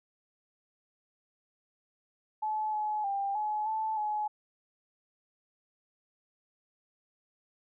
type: tone with pitch steps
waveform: sine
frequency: 860 / 850 / 794 / 849 / 875 / 846 Hz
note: A5 / G#5 / G5 / G#5 / A5 / G#5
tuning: -40 / +40 / +22 / +38 / -10 / +32 cents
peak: -29 dBFS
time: 2.42-4.28 s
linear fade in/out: 10 ms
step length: 310 ms
effects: none